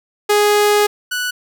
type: tone pair in turn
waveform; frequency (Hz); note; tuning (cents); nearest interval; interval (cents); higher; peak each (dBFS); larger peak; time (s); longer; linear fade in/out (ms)
sawtooth; 415.3 / 1480; G#4 / F#6; 0 / 0; octave + minor seventh; 2200; second; -7 / -15; first; 0.29-0.87 / 1.11-1.31; first; 10
effects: none